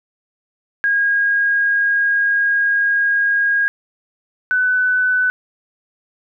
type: tone pair in turn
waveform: sine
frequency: 1633 / 1501.4 Hz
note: G#6 / F#6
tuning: -30 / +25 cents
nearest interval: minor second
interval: 145 cents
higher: first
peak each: -13 dBFS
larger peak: neither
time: 0.84-3.68 / 4.51-5.3 s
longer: first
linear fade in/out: 0 ms
effects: none